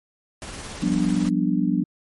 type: noise with tremolo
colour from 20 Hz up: pink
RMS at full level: -34 dBFS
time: 0.42-1.29 s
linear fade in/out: 0 ms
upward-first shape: sine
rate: 18 Hz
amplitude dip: 30%
type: chord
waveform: sine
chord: G dominant seventh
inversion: third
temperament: just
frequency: 176.4 / 196 / 245 / 294 Hz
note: F3 / G3 / B3 / D4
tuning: +18 / 0 / -14 / +2 cents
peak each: -24 dBFS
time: 0.82-1.84 s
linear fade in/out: 10 ms
effects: MP3 48 kbps